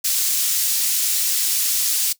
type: high-pass noise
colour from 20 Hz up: pink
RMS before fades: -20 dBFS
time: 0.04-2.13 s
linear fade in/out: 10 ms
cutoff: 5600 Hz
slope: 12 dB/octave
effects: noise-tail reverb RT60 0.1 s tail -18 dB re dry